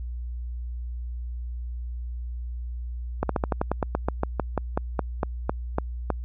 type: slowing click train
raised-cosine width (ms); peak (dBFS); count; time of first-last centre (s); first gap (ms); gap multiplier
1; -9; 19; 3.23-6.103; 63; 1.1
effects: added 60 Hz sine -30 dBFS peak until 6.24 s